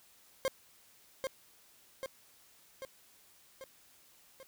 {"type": "tone with echo", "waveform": "40% pulse", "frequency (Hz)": 532, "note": "C5", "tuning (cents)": 29, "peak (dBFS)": -28, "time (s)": [0.45, 0.48], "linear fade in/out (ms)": 0, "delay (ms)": 790, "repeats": 5, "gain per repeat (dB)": -4, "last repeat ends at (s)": 4.43, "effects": ["white hiss -63 dBFS RMS until 4.47 s"]}